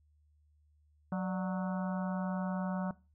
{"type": "harmonic tone with a mistuned harmonic", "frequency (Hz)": 184.5, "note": "F#3", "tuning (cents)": -5, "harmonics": [1, 3, 4, 5, 6, 7, 8], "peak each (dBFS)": [-32, -42, -44, -46, -48, -49, -50], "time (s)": [1.12, 2.91], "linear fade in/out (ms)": 2, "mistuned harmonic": 3, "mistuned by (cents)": 96, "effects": ["noise-tail reverb RT60 0.3 s tail -20 dB re dry", "added 75 Hz sine -65 dBFS peak until 3.14 s"]}